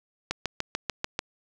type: click train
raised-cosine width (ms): 0.2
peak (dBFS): -10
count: 7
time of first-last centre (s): 0.31-1.191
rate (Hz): 6.81
effects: none